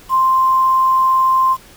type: tone with quantisation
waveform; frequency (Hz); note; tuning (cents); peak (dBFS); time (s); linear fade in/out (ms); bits
sine; 1047; C6; +1; -10; 0.09-1.57; 50; 6
effects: pink hiss -43 dBFS RMS until 1.76 s